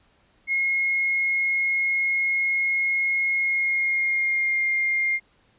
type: tone with pitch glide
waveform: sine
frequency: 2158 to 2118 Hz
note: C#7 to C7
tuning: -47 to +21 cents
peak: -20 dBFS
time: 0.47-5.2 s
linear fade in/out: 50 ms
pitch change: -32 cents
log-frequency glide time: 3.35-4.66 s
effects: pink hiss -62 dBFS RMS until 5.58 s + resampled to 8000 Hz